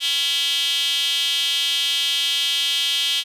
square tone with high-pass filter, 152.9 Hz, D#3, 30 cents flat, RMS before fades -21 dBFS, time 0-3.24 s, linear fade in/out 50 ms, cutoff 3200 Hz, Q 6.8, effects resampled to 32000 Hz

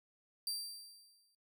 sawtooth tone with exponential decay, 4699 Hz, D8, in tune, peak -32 dBFS, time 0.47-1.35 s, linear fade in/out 2 ms, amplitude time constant 190 ms, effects noise-tail reverb RT60 0.1 s tail -19 dB re dry

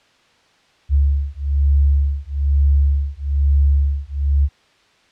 sine beating tone pair, 70 / 71.1 Hz, C#2 / C#2, +18 / +45 cents, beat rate 1.1 Hz, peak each -16 dBFS, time 0.89-4.49 s, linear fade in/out 50 ms, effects white hiss -55 dBFS RMS until 5.11 s + low-pass 4000 Hz 12 dB/octave

